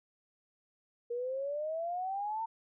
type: exponential sweep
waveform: sine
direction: up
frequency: 469.8 to 915 Hz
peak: -33 dBFS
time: 1.1-2.46 s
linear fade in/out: 10 ms
effects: none